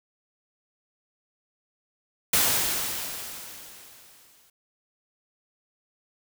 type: noise with exponential decay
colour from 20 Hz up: white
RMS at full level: -20 dBFS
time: 2.33-4.5 s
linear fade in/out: 5 ms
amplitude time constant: 470 ms
effects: none